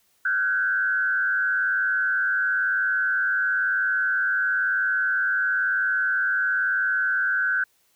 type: tone with frequency modulation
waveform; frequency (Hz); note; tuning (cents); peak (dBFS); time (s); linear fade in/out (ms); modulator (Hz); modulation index
sine; 1524; G6; -49; -20; 0.25-7.64; 5; 101; 0.89
effects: white hiss -65 dBFS RMS until 7.95 s